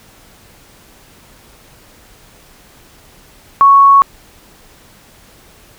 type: tone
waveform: sine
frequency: 1108.7 Hz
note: C#6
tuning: in tune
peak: -3 dBFS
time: 3.61-4.02 s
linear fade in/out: 0 ms
effects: pink hiss -44 dBFS RMS until 5.78 s